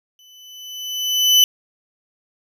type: tone with exponential growth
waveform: 35% pulse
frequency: 3000 Hz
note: F#7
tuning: 23 cents sharp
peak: -6 dBFS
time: 0.19-1.44 s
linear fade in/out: 1 ms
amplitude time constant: 270 ms
effects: none